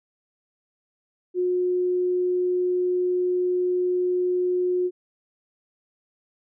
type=tone; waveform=sine; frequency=361.2 Hz; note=F#4; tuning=42 cents flat; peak=-20 dBFS; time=1.34-4.91 s; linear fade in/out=50 ms; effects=none